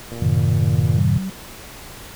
click train, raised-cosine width 2 ms, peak -21 dBFS, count 103, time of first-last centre 0.12-0.992 s, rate 117 Hz
sine chord, F# diminished seventh, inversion none, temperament equal with one note detuned, 92.5 / 110 / 129.16 / 155.56 Hz, F#2 / A2 / C3 / Eb3, 0 / 0 / -22 / 0 cents, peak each -20 dBFS, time 0.22-1.18 s, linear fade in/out 5 ms
sine tone, 190.2 Hz, F#3, 48 cents sharp, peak -23 dBFS, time 0.97-1.3 s, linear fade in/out 5 ms
effects pink hiss -38 dBFS RMS until 2.15 s

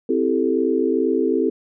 sine chord, A minor seventh, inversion first, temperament equal, 261.6 / 329.6 / 392 / 440 Hz, C4 / E4 / G4 / A4, 0 / 0 / 0 / 0 cents, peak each -22 dBFS, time 0.09-1.5 s, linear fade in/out 5 ms, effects none

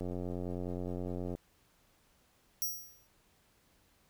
click train, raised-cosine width 2 ms, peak -26 dBFS, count 121, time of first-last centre 0.01-1.351 s, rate 89.5 Hz
15% pulse tone with exponential decay, 5700 Hz, F8, 34 cents sharp, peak -24 dBFS, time 2.62-3.07 s, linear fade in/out 0 ms, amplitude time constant 97 ms
effects pink hiss -69 dBFS RMS until 4.09 s

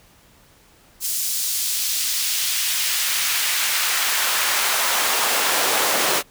pink noise with high-pass filter sweep, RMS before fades -21 dBFS, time 1-6.23 s, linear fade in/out 50 ms, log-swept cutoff 6600 to 440 Hz, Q 0.82, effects pink hiss -53 dBFS RMS until 6.3 s

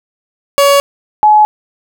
30% pulse / sine tone pair in turn, 563 / 849.2 Hz, C#5 / G#5, +27 / +38 cents, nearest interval perfect fifth, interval 711 cents, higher second, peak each -3 dBFS, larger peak neither, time 0.58-0.8 / 1.23-1.45 s, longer neither, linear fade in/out 0 ms, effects none

